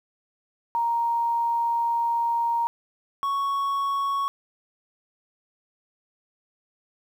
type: tone pair in turn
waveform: sine / triangle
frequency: 934 / 1110.7 Hz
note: A#5 / C#6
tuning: +3 / +3 cents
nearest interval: minor third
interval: 300 cents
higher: second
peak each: -21 dBFS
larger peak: neither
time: 0.75-2.67 / 3.23-4.28 s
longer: first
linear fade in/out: 0 ms
effects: 9-bit